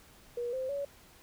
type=tone with pitch steps; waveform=sine; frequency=480 / 520.4 / 564.3 Hz; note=B4 / C5 / C#5; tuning=-49 / -9 / +31 cents; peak=-32 dBFS; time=0.37-0.85 s; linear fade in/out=5 ms; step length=160 ms; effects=pink hiss -58 dBFS RMS until 1.22 s